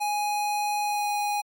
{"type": "tone with pitch glide", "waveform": "square", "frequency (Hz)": [831, 825.7], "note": ["G#5", "G#5"], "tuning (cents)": [1, -10], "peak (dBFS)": -25, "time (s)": [0, 1.42], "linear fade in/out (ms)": 20, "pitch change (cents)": -11, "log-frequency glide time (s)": [0.83, 1.12], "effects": ["MP3 96 kbps"]}